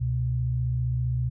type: tone pair together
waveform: sine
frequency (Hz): 68.22 / 123.47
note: C#2 / B2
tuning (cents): -27 / 0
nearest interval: minor seventh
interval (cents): 1027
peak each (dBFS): -30 / -24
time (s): 0-1.3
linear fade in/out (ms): 20
effects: none